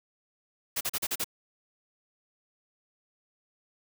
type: noise bursts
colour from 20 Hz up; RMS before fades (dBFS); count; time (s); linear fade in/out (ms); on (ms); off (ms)
white; -30; 6; 0.76-1.244; 10; 49; 38
effects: none